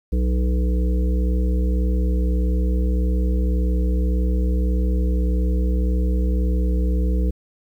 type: harmonic tone with a mistuned harmonic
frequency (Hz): 61.74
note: B1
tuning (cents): 0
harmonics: 1 / 3 / 5 / 7 / 8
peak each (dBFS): -17 / -27 / -31 / -34 / -35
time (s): 0.12-7.31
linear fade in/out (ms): 10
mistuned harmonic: 1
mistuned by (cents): -19
effects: 9-bit